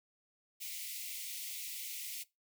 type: high-pass noise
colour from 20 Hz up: white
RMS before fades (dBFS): -43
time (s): 0.6-2.24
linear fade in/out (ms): 20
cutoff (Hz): 2000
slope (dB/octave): 96
effects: noise-tail reverb RT60 0.2 s tail -20 dB re dry